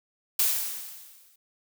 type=noise with exponential decay; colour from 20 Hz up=blue; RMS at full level=-21 dBFS; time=0.39-1.36 s; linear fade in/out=5 ms; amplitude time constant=210 ms; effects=none